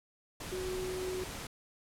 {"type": "tone in noise", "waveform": "sine", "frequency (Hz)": 370, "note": "F#4", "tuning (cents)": 0, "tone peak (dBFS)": -35, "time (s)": [0.52, 1.24], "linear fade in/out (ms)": 5, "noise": "pink", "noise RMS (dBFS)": -42, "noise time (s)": [0.4, 1.47], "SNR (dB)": 4, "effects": ["low-pass 12000 Hz 12 dB/octave"]}